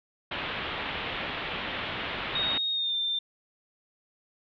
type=low-pass noise; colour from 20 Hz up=white; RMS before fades=-34 dBFS; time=0.31-2.58 s; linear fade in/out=5 ms; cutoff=3500 Hz; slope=48 dB/octave
type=tone with pitch glide; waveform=sine; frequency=3729 to 3585 Hz; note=A#7 to A7; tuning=0 to +32 cents; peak=-26 dBFS; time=2.35-3.19 s; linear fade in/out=5 ms; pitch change=-68 cents; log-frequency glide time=2.72-2.95 s
effects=none